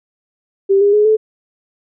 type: tone with pitch steps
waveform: sine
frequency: 392.1 / 405.7 / 419.8 / 434.3 Hz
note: G4 / G#4 / G#4 / A4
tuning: 0 / -41 / +19 / -23 cents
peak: -8 dBFS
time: 0.69-1.17 s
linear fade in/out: 20 ms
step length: 120 ms
effects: none